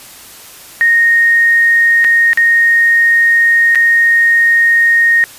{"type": "tone with dropouts", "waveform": "sine", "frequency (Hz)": 1857, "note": "A#6", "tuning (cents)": -7, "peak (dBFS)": -6, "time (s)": [0.81, 5.24], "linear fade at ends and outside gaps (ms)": 0, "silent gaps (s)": [[2.043, 2.047], [2.332, 2.374], [3.749, 3.756]], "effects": ["white hiss -35 dBFS RMS until 5.38 s", "resampled to 32000 Hz"]}